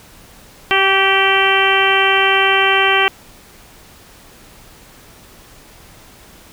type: harmonic tone with a mistuned harmonic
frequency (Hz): 388.7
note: G4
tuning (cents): -15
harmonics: 1 / 2 / 3 / 4 / 5 / 6 / 7 / 8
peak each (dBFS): -19 / -19 / -19 / -19 / -19 / -19 / -19 / -19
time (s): 0.71-3.08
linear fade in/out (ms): 0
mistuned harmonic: 3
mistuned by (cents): -16
effects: pink hiss -43 dBFS RMS until 6.52 s